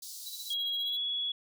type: high-pass noise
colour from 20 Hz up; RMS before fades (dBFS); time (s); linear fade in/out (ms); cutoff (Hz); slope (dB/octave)
pink; -44; 0.02-0.54; 5; 3900; 48
type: tone with tremolo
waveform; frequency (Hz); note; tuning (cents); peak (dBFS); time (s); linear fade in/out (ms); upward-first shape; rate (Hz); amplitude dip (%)
square; 3951; B7; 0; -39; 0.26-0.97; 0; triangle; 15; 100
type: tone with pitch glide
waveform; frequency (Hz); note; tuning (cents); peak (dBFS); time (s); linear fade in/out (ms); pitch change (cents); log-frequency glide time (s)
sine; 3294 to 3369; G#7 to G#7; -15 to +24; -30; 0.5-1.32; 5; +39; 0.79-0.97
effects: none